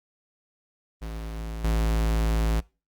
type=tone with level steps; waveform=square; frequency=55 Hz; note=A1; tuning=in tune; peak=-32 / -22 dBFS; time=1.01-2.61 s; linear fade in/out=20 ms; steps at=1.64 s; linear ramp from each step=5 ms; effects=noise-tail reverb RT60 0.3 s tail -23 dB re dry + Opus 32 kbps